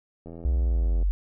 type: click train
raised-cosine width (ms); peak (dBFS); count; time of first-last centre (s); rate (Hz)
2; -28; 65; 0.26-1.026; 83.5
type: linear sweep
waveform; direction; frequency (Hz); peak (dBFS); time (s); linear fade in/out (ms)
sine; down; 65.41 to 46.25; -20; 0.45-1.11; 0
effects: none